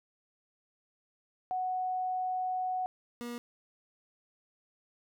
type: tone pair in turn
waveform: sine / 30% pulse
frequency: 740 / 239.4 Hz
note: F#5 / A#3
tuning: 0 / +46 cents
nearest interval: octave + minor sixth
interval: 1954 cents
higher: first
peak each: -30 / -35 dBFS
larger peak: first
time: 1.51-2.86 / 3.21-3.38 s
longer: first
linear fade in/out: 0 ms
effects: none